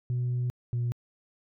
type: tone pair in turn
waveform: sine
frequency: 123.47 / 120.23 Hz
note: B2 / B2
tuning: 0 / -46 cents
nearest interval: unison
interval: 46 cents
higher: first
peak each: -24 dBFS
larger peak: neither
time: 0.1-0.5 / 0.73-0.92 s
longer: first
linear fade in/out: 0 ms
effects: tanh soft clip ceiling -24 dBFS